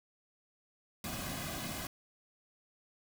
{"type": "noise with comb filter", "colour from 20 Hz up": "pink", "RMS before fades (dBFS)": -40, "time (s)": [1.04, 1.87], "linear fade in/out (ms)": 2, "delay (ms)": 2.2, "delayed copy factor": -0.7, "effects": []}